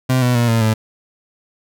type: tone with pitch steps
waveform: 30% pulse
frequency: 128.9 / 123.86 / 119.02 / 114.37 / 109.9 Hz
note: C3 / B2 / A#2 / A#2 / A2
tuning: -26 / +5 / +36 / -33 / -2 cents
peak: -10 dBFS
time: 0.09-0.74 s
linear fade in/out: 10 ms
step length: 130 ms
effects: none